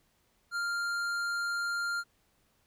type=tone with tanh clipping; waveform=sine; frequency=1396.9 Hz; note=F6; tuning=in tune; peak=-32 dBFS; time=0.51-2.04 s; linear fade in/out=50 ms; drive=13 dB; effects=pink hiss -71 dBFS RMS until 2.66 s